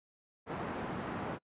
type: band-pass noise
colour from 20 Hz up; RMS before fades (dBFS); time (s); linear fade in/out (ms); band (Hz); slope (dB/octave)
pink; -39; 0.46-1.39; 50; 140 to 1400; 12
effects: noise-tail reverb RT60 0.1 s tail -26 dB re dry + resampled to 8000 Hz